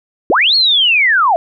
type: linear two-way sweep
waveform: sine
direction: up then down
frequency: 246.9 to 4383 to 630 Hz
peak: -8 dBFS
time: 0.3-1.36 s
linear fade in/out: 0 ms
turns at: 0.55 s
effects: none